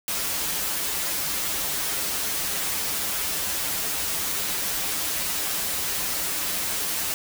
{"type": "noise with comb filter", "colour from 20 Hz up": "white", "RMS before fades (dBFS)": -27, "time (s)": [0.08, 7.14], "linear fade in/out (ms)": 0, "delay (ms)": 8.3, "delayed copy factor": -0.85, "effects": []}